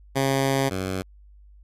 10% pulse tone pair in turn, 135.7 / 94.16 Hz, C#3 / F#2, -36 / +31 cents, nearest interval tritone, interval 633 cents, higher first, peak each -12 / -18 dBFS, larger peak first, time 0.15-0.7 / 0.7-1.03 s, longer first, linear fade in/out 20 ms, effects added 50 Hz sine -47 dBFS peak until 1.63 s + resampled to 32000 Hz

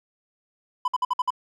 triangle tone bursts, 1000 Hz, B5, 21 cents sharp, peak -18 dBFS, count 6, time 0.85-1.305 s, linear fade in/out 5 ms, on 30 ms, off 55 ms, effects none

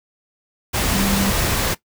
sine tone in noise, 196 Hz, G3, in tune, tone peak -19 dBFS, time 0.93-1.32 s, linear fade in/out 20 ms, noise pink, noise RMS -20 dBFS, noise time 0.73-1.75 s, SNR -2 dB, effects noise-tail reverb RT60 0.1 s tail -17 dB re dry

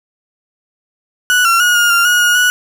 35% pulse tone with pitch steps, 1475 / 1364 / 1447 / 1425 / 1391 / 1448 / 1439 / 1469 Hz, F#6 / F6 / F#6 / F6 / F6 / F#6 / F#6 / F#6, -6 / -41 / -39 / +34 / -7 / -38 / -49 / -13 cents, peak -7 dBFS, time 1.3-2.5 s, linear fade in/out 0 ms, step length 150 ms, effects none

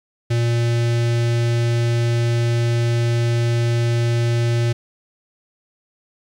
square tone with notch filter, 117.9 Hz, A#2, 20 cents sharp, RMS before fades -18 dBFS, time 0.3-4.73 s, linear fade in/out 10 ms, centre 1000 Hz, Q 1.3, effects low-pass 7000 Hz 12 dB/octave + 9-bit

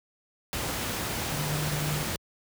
sine tone in noise, 150 Hz, D3, 37 cents sharp, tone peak -30 dBFS, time 1.32-2.03 s, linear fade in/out 0 ms, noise pink, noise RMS -31 dBFS, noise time 0.53-2.16 s, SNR -2 dB, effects high-pass 60 Hz 12 dB/octave

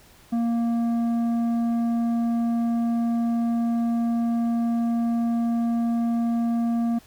sine tone with tanh clipping, 233.1 Hz, A#3, in tune, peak -22 dBFS, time 0.32-6.99 s, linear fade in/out 10 ms, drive 8 dB, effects pink hiss -53 dBFS RMS until 7.06 s

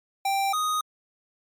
square tone pair in turn, 785 / 1246.1 Hz, G5 / D#6, +2 / +2 cents, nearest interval minor sixth, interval 800 cents, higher second, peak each -23 / -24 dBFS, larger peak first, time 0.25-0.53 / 0.53-0.81 s, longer neither, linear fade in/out 5 ms, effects MP3 64 kbps

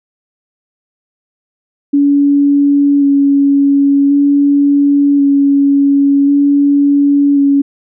sine tone with vibrato, 282.1 Hz, C#4, 30 cents sharp, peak -6 dBFS, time 1.93-7.62 s, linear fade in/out 10 ms, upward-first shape square, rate 0.46 Hz, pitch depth 12 cents each way, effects none

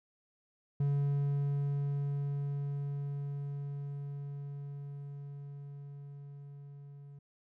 triangle tone with level ramp, 141.8 Hz, C#3, 40 cents sharp, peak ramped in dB -25 to -46 dBFS, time 0.8-7.19 s, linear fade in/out 5 ms, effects none

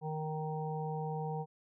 harmonic tone, 155.56 Hz, D#3, in tune, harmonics 1 / 3 / 5 / 6, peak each -37 / -41 / -41 / -46 dBFS, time 0.01-1.46 s, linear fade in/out 50 ms, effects none

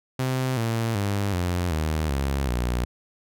sawtooth tone with pitch steps, 129.7 / 114.22 / 100.59 / 88.59 / 78.02 / 68.71 / 60.51 Hz, C3 / A#2 / G2 / F2 / D#2 / C#2 / B1, -15 / -35 / +45 / +25 / +5 / -15 / -35 cents, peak -19 dBFS, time 0.19-2.85 s, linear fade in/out 5 ms, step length 380 ms, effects none

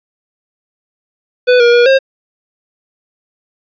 square tone with pitch steps, 497.2 / 476 / 480 / 535 Hz, B4 / A#4 / B4 / C5, +12 / +36 / -49 / +38 cents, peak -6 dBFS, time 1.47-1.99 s, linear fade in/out 20 ms, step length 130 ms, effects resampled to 11025 Hz + 8-bit

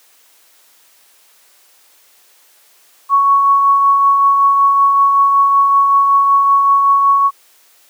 sine tone with tremolo, 1112 Hz, C#6, 5 cents sharp, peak -6 dBFS, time 3.09-7.31 s, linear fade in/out 50 ms, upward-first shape triangle, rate 5.3 Hz, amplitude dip 35%, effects white hiss -50 dBFS RMS until 7.89 s + high-pass 400 Hz 12 dB/octave

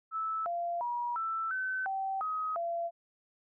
sine tone with pitch steps, 1310 / 690 / 960 / 1327 / 1524 / 773 / 1264 / 681 Hz, E6 / F5 / B5 / E6 / G6 / G5 / D#6 / F5, -11 / -21 / -49 / +11 / -49 / -24 / +27 / -44 cents, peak -31 dBFS, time 0.11-2.91 s, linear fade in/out 50 ms, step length 350 ms, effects none

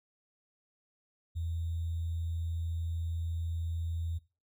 sine tone with sample-and-hold, 83.2 Hz, E2, 17 cents sharp, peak -32 dBFS, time 1.35-4.19 s, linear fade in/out 20 ms, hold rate 3675 Hz, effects noise-tail reverb RT60 0.3 s tail -19 dB re dry

